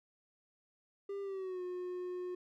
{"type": "tone with pitch glide", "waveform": "triangle", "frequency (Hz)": [398.1, 360.9], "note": ["G4", "F#4"], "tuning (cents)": [27, -43], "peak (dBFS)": -36, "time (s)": [1.09, 2.35], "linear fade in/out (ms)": 5, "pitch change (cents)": -170, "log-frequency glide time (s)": [1.22, 1.62], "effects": []}